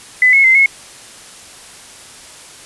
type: tone with pitch steps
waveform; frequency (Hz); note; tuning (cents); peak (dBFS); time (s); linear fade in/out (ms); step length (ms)
sine; 2008 / 2182 / 2071 / 2179; B6 / C#7 / C7 / C#7; +28 / -28 / -18 / -30; -6; 0.22-0.66; 2; 110
effects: white hiss -37 dBFS RMS until 2.65 s + resampled to 24000 Hz